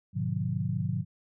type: chord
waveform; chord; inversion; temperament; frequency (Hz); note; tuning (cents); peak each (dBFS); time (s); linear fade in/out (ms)
sine; G# diminished seventh; none; just; 103.83 / 124.59 / 149.51 / 179.41; G#2 / B2 / D3 / F3; 0 / +16 / +31 / +47; -33; 0.13-1.05; 50
effects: none